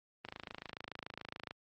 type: click train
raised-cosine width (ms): 0.3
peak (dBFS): -26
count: 35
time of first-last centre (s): 0.25-1.509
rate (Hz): 27
effects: high-pass 80 Hz 12 dB/octave + Opus 24 kbps